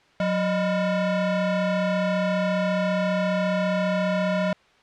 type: ring-modulated tone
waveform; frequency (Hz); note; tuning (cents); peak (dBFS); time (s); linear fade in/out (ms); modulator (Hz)
45% pulse; 401.3; G4; +41; -18; 0.2-4.53; 2; 218
effects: white hiss -57 dBFS RMS until 4.82 s + low-pass 3000 Hz 12 dB/octave